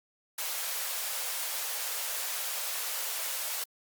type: high-pass noise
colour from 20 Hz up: white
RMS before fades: -34 dBFS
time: 0.38-3.64 s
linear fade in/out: 5 ms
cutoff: 480 Hz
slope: 48 dB/octave
effects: Opus 48 kbps